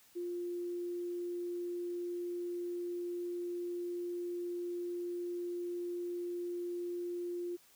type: tone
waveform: sine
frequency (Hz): 350.5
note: F4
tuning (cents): +6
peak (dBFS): -36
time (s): 0.15-7.57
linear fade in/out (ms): 20
effects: white hiss -64 dBFS RMS until 7.75 s